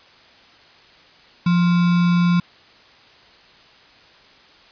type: tone with sample-and-hold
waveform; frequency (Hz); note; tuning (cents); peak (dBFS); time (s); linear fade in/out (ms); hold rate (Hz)
sine; 174.61; F3; 0; -13; 1.46-2.4; 5; 1225
effects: white hiss -49 dBFS RMS until 4.71 s + resampled to 11025 Hz